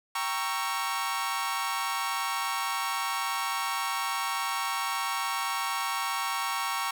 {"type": "chord", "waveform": "sawtooth", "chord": "G diminished seventh", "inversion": "none", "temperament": "equal with one note detuned", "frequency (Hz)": [784, 932.3, 1108.7, 1337.7], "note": ["G5", "Bb5", "Db6", "Fb6"], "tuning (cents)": [0, 0, 0, 25], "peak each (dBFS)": [-33, -30, -28, -33], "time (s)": [0.15, 6.91], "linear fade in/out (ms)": 5, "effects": []}